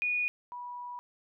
sine tone pair in turn, 2459 / 975.9 Hz, D#7 / B5, -21 / -21 cents, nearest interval octave + major third, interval 1600 cents, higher first, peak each -27 / -38 dBFS, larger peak first, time 0.02-0.28 / 0.52-0.99 s, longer second, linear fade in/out 0 ms, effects none

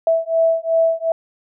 sine beating tone pair, 655 / 657.7 Hz, E5 / E5, -11 / -4 cents, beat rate 2.7 Hz, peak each -17 dBFS, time 0.07-1.12 s, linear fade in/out 2 ms, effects none

